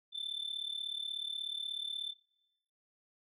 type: tone with amplitude modulation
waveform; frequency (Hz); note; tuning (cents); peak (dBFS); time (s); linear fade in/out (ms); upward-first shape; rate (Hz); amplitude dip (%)
sine; 3537; A7; +8; -31; 0.12-2.14; 50; sine; 36.5; 90
effects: noise-tail reverb RT60 1.0 s tail -26 dB re dry + tanh soft clip ceiling -33 dBFS